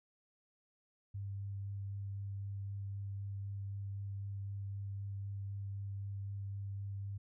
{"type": "tone with vibrato", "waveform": "sine", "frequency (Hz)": 99.3, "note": "G2", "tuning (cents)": 23, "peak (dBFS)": -39, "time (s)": [1.14, 7.18], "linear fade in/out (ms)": 10, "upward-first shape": "sine", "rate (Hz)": 3.9, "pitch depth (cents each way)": 9, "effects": []}